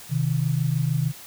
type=tone pair together; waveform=sine; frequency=128.99 / 155.56 Hz; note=C3 / D#3; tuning=-24 / 0 cents; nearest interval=minor third; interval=324 cents; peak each=-23 dBFS; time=0.09-1.13 s; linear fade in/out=50 ms; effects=white hiss -43 dBFS RMS until 1.26 s